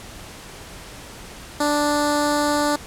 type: tone with notch filter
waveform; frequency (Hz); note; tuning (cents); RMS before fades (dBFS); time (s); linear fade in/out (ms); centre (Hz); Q
10% pulse; 293.7; D4; 0; -20; 1.6-2.76; 5; 2300; 0.92
effects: pink hiss -39 dBFS RMS until 2.86 s + low-pass 11000 Hz 12 dB/octave

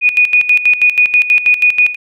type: tone with tremolo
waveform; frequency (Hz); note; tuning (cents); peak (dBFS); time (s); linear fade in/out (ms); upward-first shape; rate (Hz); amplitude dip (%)
sine; 2469; D#7; -14; -5; 0.01-1.96; 50; square; 6.2; 75
effects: none

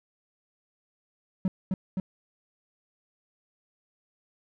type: tone with echo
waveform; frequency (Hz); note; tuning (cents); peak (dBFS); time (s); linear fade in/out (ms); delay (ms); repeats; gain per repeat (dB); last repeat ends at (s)
triangle; 187.7; F#3; +25; -20; 1.45-1.48; 2; 260; 2; -2; 2
effects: none

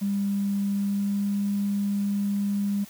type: tone with pitch glide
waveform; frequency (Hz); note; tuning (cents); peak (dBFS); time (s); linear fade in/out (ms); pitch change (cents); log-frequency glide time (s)
triangle; 199.9 to 201.6; G3 to G3; +34 to +49; -19; 0.01-2.85; 20; +15; 0.71-1.26
effects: tanh soft clip ceiling -21 dBFS + white hiss -48 dBFS RMS until 2.89 s

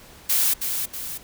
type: noise with echo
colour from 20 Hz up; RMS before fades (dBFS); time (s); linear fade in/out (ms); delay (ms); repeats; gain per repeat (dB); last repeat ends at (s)
blue; -20; 0.29-0.54; 10; 320; 2; -6; 1.18
effects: pink hiss -47 dBFS RMS until 1.23 s

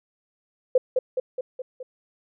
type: tone with echo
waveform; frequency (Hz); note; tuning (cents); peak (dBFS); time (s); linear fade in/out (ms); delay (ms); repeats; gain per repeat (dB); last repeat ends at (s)
sine; 511; C5; -41; -13; 0.75-0.78; 5; 210; 5; -4; 1.83
effects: none

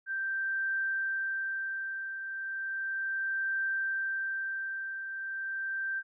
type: tone with tremolo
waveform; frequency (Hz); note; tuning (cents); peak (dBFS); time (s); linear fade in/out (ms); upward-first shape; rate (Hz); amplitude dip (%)
sine; 1568; G6; 0; -28; 0.06-6.03; 50; triangle; 0.35; 60
effects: none

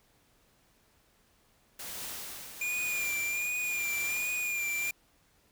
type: noise with tremolo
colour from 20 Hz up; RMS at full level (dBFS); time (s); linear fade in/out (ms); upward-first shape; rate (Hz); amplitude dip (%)
white; -39; 1.79-4.91; 5; triangle; 1; 60
type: tone with vibrato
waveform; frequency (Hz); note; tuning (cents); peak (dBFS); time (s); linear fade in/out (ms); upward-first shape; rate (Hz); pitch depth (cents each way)
square; 2411; D7; +45; -31; 2.61-4.91; 5; sine; 1.3; 43
effects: pink hiss -67 dBFS RMS until 5.51 s

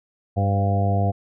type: harmonic tone with a mistuned harmonic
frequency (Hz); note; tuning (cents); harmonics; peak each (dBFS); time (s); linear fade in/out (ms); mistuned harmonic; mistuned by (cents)
99.3; G2; +23; 1 / 2 / 3 / 4 / 5 / 6 / 7 / 8; -19 / -27 / -34 / -35 / -31 / -35 / -25 / -36; 0.36-1.12; 20; 6; -18
effects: none

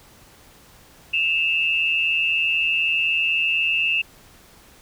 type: tone pair together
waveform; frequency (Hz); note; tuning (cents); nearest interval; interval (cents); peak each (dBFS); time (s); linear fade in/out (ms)
sine; 2624 / 2784; E7 / F7; -9 / -6; minor second; 103; -20 / -22; 1.13-4.02; 10
effects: pink hiss -50 dBFS RMS until 4.81 s

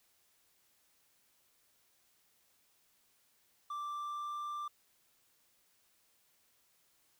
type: tone with pitch glide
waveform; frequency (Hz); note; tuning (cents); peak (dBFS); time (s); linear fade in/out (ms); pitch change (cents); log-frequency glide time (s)
triangle; 1174.7 to 1182.2; D6 to D6; 0 to +11; -36; 3.7-4.68; 5; +11; 3.87-4.39
effects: white hiss -72 dBFS RMS until 7.19 s

